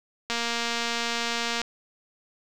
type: click train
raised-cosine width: 0.2 ms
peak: -11 dBFS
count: 309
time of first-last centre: 0.3-1.616 s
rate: 234 Hz
effects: none